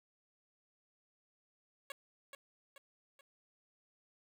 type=tone with echo; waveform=10% pulse; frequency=555 Hz; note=C#5; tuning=2 cents sharp; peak=-34 dBFS; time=1.9-1.92 s; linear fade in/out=2 ms; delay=430 ms; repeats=3; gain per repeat=-6 dB; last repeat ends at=3.21 s; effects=none